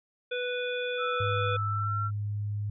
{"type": "harmonic tone", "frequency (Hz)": 493.9, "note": "B4", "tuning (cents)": 0, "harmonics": [1, 3, 5, 7], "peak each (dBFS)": [-31, -36, -38, -39], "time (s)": [0.31, 1.57], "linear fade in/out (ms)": 10}
{"type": "tone with pitch glide", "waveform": "sine", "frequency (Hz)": [1318.5, 1350.9], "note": ["E6", "E6"], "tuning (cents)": [0, 42], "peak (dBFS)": -30, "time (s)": [0.97, 2.11], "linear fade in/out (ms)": 50, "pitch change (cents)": 42, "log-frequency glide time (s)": [1.63, 1.93]}
{"type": "tone", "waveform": "sine", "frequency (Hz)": 103.5, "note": "G#2", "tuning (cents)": -5, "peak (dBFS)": -29, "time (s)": [1.2, 2.7], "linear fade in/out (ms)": 5}
{"effects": []}